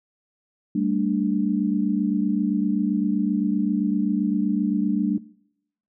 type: chord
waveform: sine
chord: G suspended second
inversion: none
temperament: equal with one note detuned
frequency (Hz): 196 / 223.7 / 293.7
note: G3 / A3 / D4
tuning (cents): 0 / +29 / 0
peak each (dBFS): -24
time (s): 0.75-5.18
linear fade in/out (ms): 5
effects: noise-tail reverb RT60 0.8 s tail -22 dB re dry